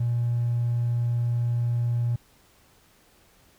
triangle tone with hard clipping, 119.2 Hz, A#2, 39 cents sharp, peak -22 dBFS, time 0-2.16 s, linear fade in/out 5 ms, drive 3 dB, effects pink hiss -59 dBFS RMS until 3.58 s

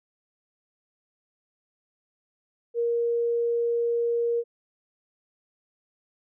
sine tone, 470 Hz, A#4, 14 cents sharp, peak -22 dBFS, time 2.74-4.44 s, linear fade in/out 50 ms, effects none

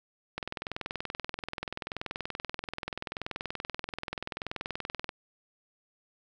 click train, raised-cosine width 0.3 ms, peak -18 dBFS, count 99, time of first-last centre 0.38-5.092 s, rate 20.8 Hz, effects none

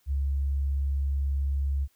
sine tone, 69.3 Hz, C#2, in tune, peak -24 dBFS, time 0.06-1.88 s, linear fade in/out 50 ms, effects white hiss -68 dBFS RMS until 1.95 s

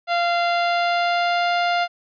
sawtooth tone with pitch glide, 692 to 699.2 Hz, F5 to F5, -16 to +2 cents, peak -14 dBFS, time 0.07-1.88 s, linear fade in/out 50 ms, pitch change +18 cents, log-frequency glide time 0.41-1.51 s, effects resampled to 11025 Hz

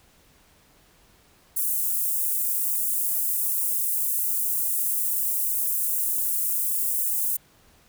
white high-pass noise, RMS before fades -25 dBFS, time 1.56-7.37 s, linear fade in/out 10 ms, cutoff 9200 Hz, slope 24 dB/octave, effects pink hiss -58 dBFS RMS until 7.88 s

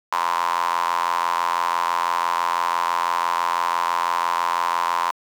sawtooth tone with high-pass filter, 86 Hz, F2, 26 cents flat, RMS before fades -22 dBFS, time 0.12-5.11 s, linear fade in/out 0 ms, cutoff 1000 Hz, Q 8.1, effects low-pass 7000 Hz 12 dB/octave + 7-bit

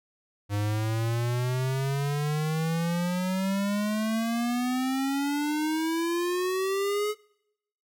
square exponential sweep, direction up, 101.4 to 425.9 Hz, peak -26 dBFS, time 0.49-7.15 s, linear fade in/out 50 ms, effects noise-tail reverb RT60 0.8 s tail -24 dB re dry

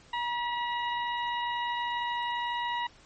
harmonic tone with a mistuned harmonic, 955 Hz, A#5, 42 cents sharp, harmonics 1 / 2 / 3 / 4, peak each -30 / -36 / -40 / -42 dBFS, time 0.13-2.87 s, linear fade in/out 5 ms, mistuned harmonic 2, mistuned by +30 cents, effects pink hiss -57 dBFS RMS until 3.05 s + MP3 32 kbps

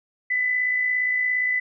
sine tone with amplitude modulation, 2000 Hz, B6, 21 cents sharp, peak -18 dBFS, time 0.3-1.6 s, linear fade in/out 10 ms, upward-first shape sine, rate 57.3 Hz, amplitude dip 40%, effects none

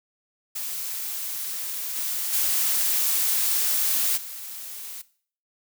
blue noise with level steps, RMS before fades -31 / -28 / -23 / -37 dBFS, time 0.55-5.02 s, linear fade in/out 10 ms, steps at 1.95 / 2.32 / 4.16 s, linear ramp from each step 20 ms, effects noise-tail reverb RT60 0.5 s tail -18 dB re dry

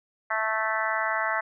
harmonic tone, 219.5 Hz, A3, 4 cents flat, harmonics 3 / 4 / 5 / 6 / 7 / 8 / 9, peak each -32 / -32 / -32 / -32 / -32 / -32 / -32 dBFS, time 0.3-1.41 s, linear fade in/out 10 ms, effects none

